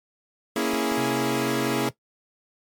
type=chord; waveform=sawtooth; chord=A# half-diminished seventh; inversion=none; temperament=equal; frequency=233.1 / 277.2 / 329.6 / 415.3 Hz; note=A#3 / C#4 / E4 / G#4; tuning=0 / 0 / 0 / 0 cents; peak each=-24 dBFS; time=0.56-1.89 s; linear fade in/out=2 ms
type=clicks; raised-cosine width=2 ms; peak=-26 dBFS; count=2; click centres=0.735 / 0.918 s
type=tone; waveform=sine; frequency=130.4 Hz; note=C3; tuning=5 cents flat; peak=-33 dBFS; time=0.97-1.91 s; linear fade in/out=10 ms
effects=noise-tail reverb RT60 0.1 s tail -17 dB re dry + MP3 96 kbps